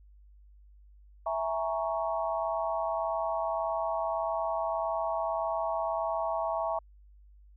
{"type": "chord", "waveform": "sine", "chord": "A# half-diminished seventh", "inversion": "second", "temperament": "equal", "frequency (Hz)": [659.3, 830.6, 932.3, 1108.7], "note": ["E5", "G#5", "A#5", "C#6"], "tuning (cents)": [0, 0, 0, 0], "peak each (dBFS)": [-31, -36, -35, -36], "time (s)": [1.26, 6.79], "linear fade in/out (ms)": 5, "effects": ["added 50 Hz sine -53 dBFS peak until 7.56 s"]}